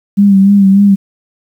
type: tone with vibrato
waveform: sine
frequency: 197.6 Hz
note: G3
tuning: 14 cents sharp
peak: -3 dBFS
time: 0.17-0.96 s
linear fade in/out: 20 ms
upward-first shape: sine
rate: 3.4 Hz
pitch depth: 44 cents each way
effects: 7-bit